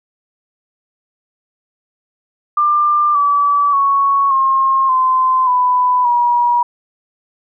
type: tone with pitch steps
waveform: sine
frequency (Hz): 1192 / 1150.1 / 1109.6 / 1070.6 / 1032.9 / 996.6 / 961.5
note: D6 / D6 / C#6 / C6 / C6 / B5 / B5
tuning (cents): +25 / -37 / +1 / +39 / -23 / +15 / -47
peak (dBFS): -10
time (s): 2.57-6.63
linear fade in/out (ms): 5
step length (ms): 580
effects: none